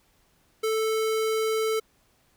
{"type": "tone", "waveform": "square", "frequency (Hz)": 440, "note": "A4", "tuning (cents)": 0, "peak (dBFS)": -24, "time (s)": [0.63, 1.8], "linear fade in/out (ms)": 10, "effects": ["pink hiss -65 dBFS RMS until 2.36 s"]}